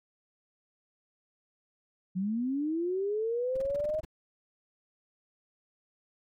sine linear sweep, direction up, 178.2 to 633 Hz, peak -28 dBFS, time 2.15-4.01 s, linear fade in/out 20 ms
brown noise bursts, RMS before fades -43 dBFS, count 11, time 3.55-4.051 s, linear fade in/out 5 ms, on 21 ms, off 27 ms
effects none

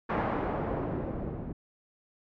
white noise with low-pass filter sweep, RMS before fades -32 dBFS, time 0.09-1.53 s, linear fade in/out 10 ms, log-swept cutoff 1200 to 240 Hz, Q 0.73, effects low-pass 2000 Hz 12 dB/octave + MP3 96 kbps

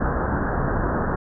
pink low-pass noise, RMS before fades -23 dBFS, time 0-1.16 s, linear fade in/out 10 ms, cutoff 1700 Hz, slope 96 dB/octave, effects none

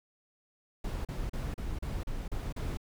brown noise bursts, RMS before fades -35 dBFS, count 8, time 0.84-2.772 s, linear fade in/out 5 ms, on 210 ms, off 36 ms, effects none

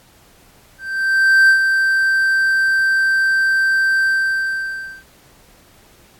triangle tone with ADSR envelope, 1563 Hz, G6, 6 cents flat, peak -5 dBFS, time 0.78-5.04 s, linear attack 710 ms, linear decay 89 ms, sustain -6 dB, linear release 1000 ms, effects pink hiss -50 dBFS RMS until 6.19 s + AAC 64 kbps

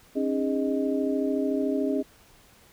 sine tone cluster, 270.3 / 303.9 / 409.6 / 621 Hz, C#4 / D#4 / G#4 / D#5, -44 / -41 / -24 / -3 cents, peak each -26 / -31 / -29 / -32 dBFS, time 0.15-2.03 s, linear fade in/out 20 ms, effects pink hiss -56 dBFS RMS until 2.72 s

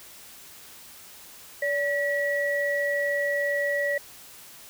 sine tone pair together, 574.1 / 1931 Hz, D5 / B6, -39 / -39 cents, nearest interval octave + major sixth, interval 2100 cents, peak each -26 dBFS, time 1.62-3.98 s, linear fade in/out 5 ms, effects white hiss -47 dBFS RMS until 4.69 s

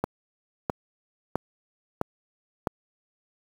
click train, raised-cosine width 1 ms, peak -10 dBFS, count 5, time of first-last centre 0.04-2.672 s, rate 1.52 Hz, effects high-pass 80 Hz 12 dB/octave + 7-bit

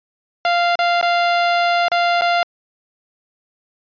sawtooth tone with dropouts, 695 Hz, F5, 9 cents flat, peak -10 dBFS, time 0.45-2.43 s, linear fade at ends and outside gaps 1 ms, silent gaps 0.755-0.79 / 1.013-1.027 / 1.883-1.917 / 2.211-2.219 s, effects resampled to 11025 Hz

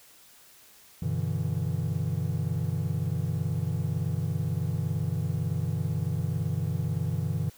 triangle chord, E minor seventh, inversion first, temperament equal with one note detuned, 95.93 / 123.47 / 146.83 / 164.81 Hz, G2 / B2 / D3 / E3, -37 / 0 / 0 / 0 cents, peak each -30 dBFS, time 1.02-7.5 s, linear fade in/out 5 ms, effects white hiss -55 dBFS RMS until 7.57 s

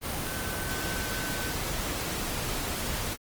sine tone in noise, 1525 Hz, G6, 48 cents flat, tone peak -38 dBFS, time 0.24-1.55 s, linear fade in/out 50 ms, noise pink, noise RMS -32 dBFS, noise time 0.01-3.17 s, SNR -9 dB, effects Opus 24 kbps

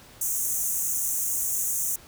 pink high-pass noise, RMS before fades -27 dBFS, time 0.21-1.96 s, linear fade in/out 5 ms, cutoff 6100 Hz, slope 96 dB/octave, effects pink hiss -50 dBFS RMS until 2.07 s

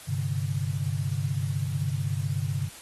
sine chord, G suspended fourth, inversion none, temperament equal with one note detuned, 99.42 / 130.81 / 146.83 Hz, G2 / C3 / D3, +25 / 0 / 0 cents, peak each -30 dBFS, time 0.07-2.69 s, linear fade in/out 20 ms, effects white hiss -46 dBFS RMS until 2.81 s + AAC 32 kbps

